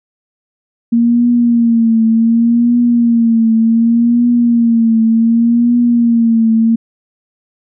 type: tone with vibrato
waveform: sine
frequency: 232.2 Hz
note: A#3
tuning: 7 cents flat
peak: -7 dBFS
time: 0.92-6.76 s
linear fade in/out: 10 ms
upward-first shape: triangle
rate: 0.67 Hz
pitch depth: 67 cents each way
effects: none